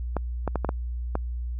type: clicks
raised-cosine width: 1 ms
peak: -12 dBFS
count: 6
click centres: 0.167 / 0.477 / 0.557 / 0.647 / 0.691 / 1.154 s
effects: added 60 Hz sine -28 dBFS peak until 1.59 s